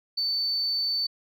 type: tone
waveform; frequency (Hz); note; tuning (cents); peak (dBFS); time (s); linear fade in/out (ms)
sine; 4526; C#8; +35; -23; 0.17-1.07; 10
effects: tanh soft clip ceiling -20 dBFS

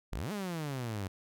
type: exponential two-way sweep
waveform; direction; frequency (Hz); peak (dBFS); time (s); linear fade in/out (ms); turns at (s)
sawtooth; up then down; 36.74 to 215.3 to 92.3; -31; 0.12-1.08; 10; 0.32
effects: none

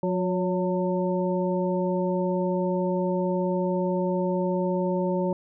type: harmonic tone with a mistuned harmonic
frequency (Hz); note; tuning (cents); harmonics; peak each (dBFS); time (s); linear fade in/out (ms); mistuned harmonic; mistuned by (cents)
180.9; F#3; -39; 1 / 2 / 3 / 5; -26 / -28 / -28 / -33; 0.03-5.33; 2; 3; +46
effects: none

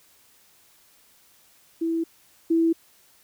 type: tone pair in turn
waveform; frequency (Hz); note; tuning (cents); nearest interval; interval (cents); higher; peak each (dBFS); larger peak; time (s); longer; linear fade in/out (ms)
sine; 329.6 / 329.6; E4 / E4; 0 / 0; unison; 0; neither; -22 / -17; second; 1.81-2.04 / 2.5-2.73; neither; 10
effects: white hiss -58 dBFS RMS until 3.23 s

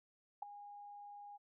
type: tone with ADSR envelope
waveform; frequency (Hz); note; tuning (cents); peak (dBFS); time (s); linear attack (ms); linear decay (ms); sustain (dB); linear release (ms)
sine; 818; G#5; -26; -35; 0.42-1.38; 7; 5; -15; 24
effects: none

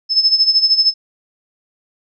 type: tone with tremolo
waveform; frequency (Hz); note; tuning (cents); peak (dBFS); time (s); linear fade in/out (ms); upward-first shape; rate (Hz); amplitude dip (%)
sine; 5230; E8; -15; -7; 0.09-0.94; 50; sine; 13; 75
effects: none

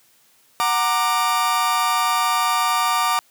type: chord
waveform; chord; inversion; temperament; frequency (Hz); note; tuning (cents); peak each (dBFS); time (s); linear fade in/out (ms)
40% pulse; Gb augmented; none; equal with one note detuned; 740 / 932.3 / 1187.6; Gb5 / Bb5 / D6; 0 / 0 / +19; -24 / -22 / -19; 0.6-3.19; 0
effects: white hiss -57 dBFS RMS until 3.3 s + high-pass 100 Hz 12 dB/octave

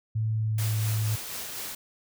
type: tone with pitch glide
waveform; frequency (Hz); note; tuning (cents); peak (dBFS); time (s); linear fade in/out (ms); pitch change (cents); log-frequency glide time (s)
sine; 110 to 108.49; A2 to A2; 0 to -24; -24; 0.15-1.16; 10; -24; 0.31-0.65
type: noise with tremolo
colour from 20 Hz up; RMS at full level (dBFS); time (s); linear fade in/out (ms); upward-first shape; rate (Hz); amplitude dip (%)
white; -35; 0.58-1.75; 5; sine; 4.1; 30
effects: none

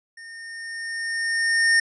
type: tone with level ramp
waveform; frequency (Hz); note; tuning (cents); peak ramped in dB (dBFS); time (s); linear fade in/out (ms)
square; 1828; A#6; -34; -40 to -15; 0.17-1.8; 5
effects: resampled to 24000 Hz

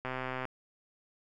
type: click train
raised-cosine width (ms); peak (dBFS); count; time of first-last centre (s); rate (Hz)
0.5; -21; 53; 0.05-0.453; 129
effects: none

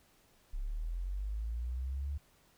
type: linear sweep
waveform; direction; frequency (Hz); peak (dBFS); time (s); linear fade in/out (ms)
sine; up; 32.7 to 72.9; -34; 0.53-2.18; 10
effects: pink hiss -67 dBFS RMS until 2.57 s

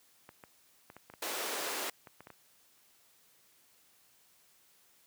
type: clicks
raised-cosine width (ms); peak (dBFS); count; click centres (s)
0.5; -34; 12; 0.291 / 0.438 / 0.901 / 0.966 / 1.1 / 1.138 / 1.609 / 1.661 / 2.072 / 2.206 / 2.271 / 2.303
type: high-pass noise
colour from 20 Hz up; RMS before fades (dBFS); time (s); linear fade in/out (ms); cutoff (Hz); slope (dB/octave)
pink; -37; 1.22-1.9; 5; 350; 24
effects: white hiss -66 dBFS RMS until 5.06 s + high-pass 80 Hz 12 dB/octave

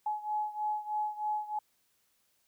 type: beating tone pair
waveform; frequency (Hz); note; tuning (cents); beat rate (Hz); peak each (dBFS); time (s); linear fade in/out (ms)
sine; 846 / 849.2; G#5 / G#5; +32 / +38; 3.2; -33 / -36; 0.06-1.59; 5
effects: white hiss -73 dBFS RMS until 2.47 s

